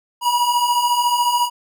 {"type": "beating tone pair", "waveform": "square", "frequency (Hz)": [955, 969], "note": ["A#5", "B5"], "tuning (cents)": [42, -33], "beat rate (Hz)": 14, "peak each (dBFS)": [-23, -17], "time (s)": [0.21, 1.5], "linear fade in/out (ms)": 50, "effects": []}